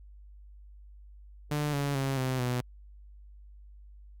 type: tone with pitch steps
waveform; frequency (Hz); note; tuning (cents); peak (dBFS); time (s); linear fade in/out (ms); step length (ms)
sawtooth; 148.3 / 141.85 / 135.68 / 129.78 / 124.13; D3 / C#3 / C#3 / C3 / B2; +17 / +40 / -37 / -14 / +9; -24; 1.51-2.61; 5; 220
effects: added 50 Hz sine -48 dBFS peak until 4.2 s + Opus 48 kbps